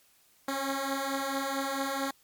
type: beating tone pair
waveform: 10% pulse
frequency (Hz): 269.6 / 274.1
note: C#4 / C#4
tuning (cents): -48 / -19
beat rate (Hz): 4.5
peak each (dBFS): -27 / -23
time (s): 0.48-2.11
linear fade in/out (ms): 5
effects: white hiss -64 dBFS RMS until 2.23 s + MP3 96 kbps